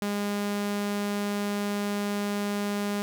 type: tone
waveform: sawtooth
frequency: 204.2 Hz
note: G#3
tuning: 29 cents flat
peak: -23 dBFS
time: 0.02-3.02 s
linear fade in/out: 0 ms
effects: none